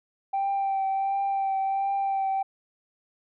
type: tone with vibrato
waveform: sine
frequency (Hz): 782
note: G5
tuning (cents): -4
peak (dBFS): -22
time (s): 0.33-2.43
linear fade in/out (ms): 10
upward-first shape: triangle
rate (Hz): 1.4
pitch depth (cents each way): 22
effects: tanh soft clip ceiling -21 dBFS

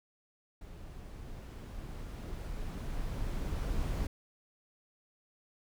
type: noise with level ramp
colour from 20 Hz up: brown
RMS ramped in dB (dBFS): -47 to -33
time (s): 0.61-4.07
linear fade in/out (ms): 5
effects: none

